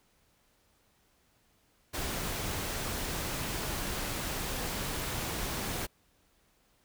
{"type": "noise", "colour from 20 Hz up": "pink", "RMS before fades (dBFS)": -35, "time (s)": [1.93, 5.87], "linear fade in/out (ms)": 20, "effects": ["pink hiss -69 dBFS RMS until 6.84 s"]}